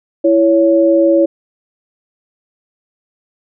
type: tone pair together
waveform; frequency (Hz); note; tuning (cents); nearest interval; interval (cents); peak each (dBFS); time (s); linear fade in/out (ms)
sine; 332.3 / 558.9; E4 / C#5; +14 / +14; major sixth; 900; -10; 0.24-1.26; 10
effects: none